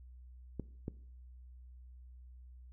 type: clicks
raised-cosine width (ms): 3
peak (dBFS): -25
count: 2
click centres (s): 0.597 / 0.881
effects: noise-tail reverb RT60 0.6 s tail -20 dB re dry + added 62 Hz sine -51 dBFS peak until 2.72 s